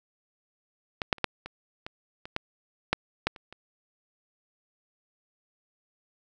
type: clicks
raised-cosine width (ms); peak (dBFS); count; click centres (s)
0.3; -13 / -6 / -30 / -7 / -22 / -21 / -24 / -12 / -6 / -8 / -29 / -28; 12; 1.018 / 1.128 / 1.183 / 1.243 / 1.46 / 1.865 / 2.255 / 2.364 / 2.93 / 3.27 / 3.362 / 3.526
effects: none